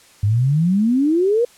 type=exponential sweep; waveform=sine; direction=up; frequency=98 to 493.9 Hz; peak=-13 dBFS; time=0.23-1.45 s; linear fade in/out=5 ms; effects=white hiss -49 dBFS RMS until 1.57 s + low-pass 10000 Hz 12 dB/octave